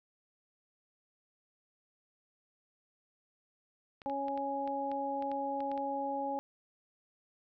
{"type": "clicks", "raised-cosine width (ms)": 0.3, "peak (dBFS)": -33, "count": 11, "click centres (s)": [4.018, 4.098, 4.283, 4.376, 4.676, 4.916, 5.224, 5.316, 5.605, 5.716, 5.777]}
{"type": "harmonic tone", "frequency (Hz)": 277.2, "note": "C#4", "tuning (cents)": 0, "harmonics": [1, 2, 3], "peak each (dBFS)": [-40, -38, -35], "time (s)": [4.06, 6.39], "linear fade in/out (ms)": 0}
{"effects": []}